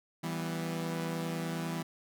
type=chord; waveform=sawtooth; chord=E minor; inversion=none; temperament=equal with one note detuned; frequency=164.81 / 194.76 / 246.9 Hz; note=E3 / G3 / B3; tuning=0 / -11 / 0 cents; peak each=-31 / -37 / -37 dBFS; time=0.23-1.83 s; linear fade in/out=10 ms; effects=none